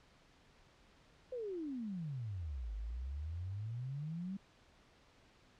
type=exponential two-way sweep; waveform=sine; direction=down then up; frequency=523.3 to 50.3 to 199.3 Hz; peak=-39 dBFS; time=1.32-4.37 s; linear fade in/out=5 ms; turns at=2.74 s; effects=pink hiss -66 dBFS RMS until 5.59 s + low-pass 5000 Hz 12 dB/octave